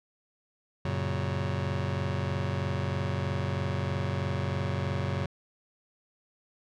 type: chord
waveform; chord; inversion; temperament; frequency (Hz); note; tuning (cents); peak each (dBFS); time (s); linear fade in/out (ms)
sawtooth; F# major; none; just; 92.5 / 115.62 / 138.75; F#2 / A#2 / C#3; 0 / -14 / +2; -27 / -31 / -28; 0.85-5.26; 5
effects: low-pass 4000 Hz 12 dB/octave